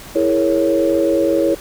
sine chord, A# half-diminished seventh, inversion second, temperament equal, 329.6 / 415.3 / 466.2 / 554.4 Hz, E4 / G#4 / A#4 / C#5, 0 / 0 / 0 / 0 cents, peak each -16 / -21 / -21 / -16 dBFS, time 0.15-1.55 s, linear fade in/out 10 ms, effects tanh soft clip ceiling -2 dBFS + pink hiss -36 dBFS RMS until 1.6 s

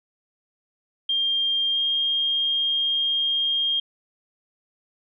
sine tone with pitch glide, 3200 to 3222 Hz, G7 to G7, +35 to +47 cents, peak -20 dBFS, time 1.09-3.8 s, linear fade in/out 5 ms, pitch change +12 cents, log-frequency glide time 1.72-1.78 s, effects none

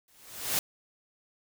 white noise with exponential growth, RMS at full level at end -25 dBFS, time 0.08-0.59 s, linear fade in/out 2 ms, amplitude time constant 110 ms, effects none

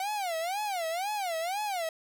45% pulse tone with vibrato, 740 Hz, F#5, in tune, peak -30 dBFS, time 0-1.89 s, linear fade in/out 2 ms, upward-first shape sine, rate 2 Hz, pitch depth 240 cents each way, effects none

